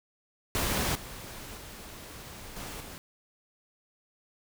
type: noise with level steps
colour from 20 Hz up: pink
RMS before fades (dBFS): -29 / -43 / -45 / -40 / -44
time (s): 0.55-2.98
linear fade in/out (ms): 0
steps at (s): 0.95 / 1.57 / 2.56 / 2.8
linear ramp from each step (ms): 5
effects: none